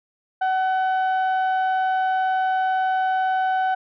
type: tone pair together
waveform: sine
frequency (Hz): 753 / 1506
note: F#5 / F#6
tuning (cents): +30 / +30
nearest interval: octave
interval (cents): 1200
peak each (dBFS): -17 / -25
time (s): 0.41-3.75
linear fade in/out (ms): 10
effects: tanh soft clip ceiling -16 dBFS